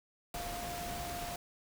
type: tone in noise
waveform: sine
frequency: 700 Hz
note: F5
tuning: 4 cents sharp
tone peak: -41 dBFS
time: 0.34-1.36 s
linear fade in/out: 2 ms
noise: pink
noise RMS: -42 dBFS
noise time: 0.34-1.36 s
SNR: -2 dB
effects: none